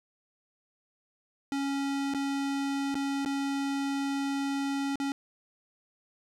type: tone with dropouts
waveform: square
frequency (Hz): 277.2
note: C#4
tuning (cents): 0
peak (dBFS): -29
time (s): 1.52-5.12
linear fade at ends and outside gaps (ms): 1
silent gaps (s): 2.138-2.146 / 2.944-2.953 / 3.249-3.259 / 4.957-5
effects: low-pass 8000 Hz 12 dB/octave + 10-bit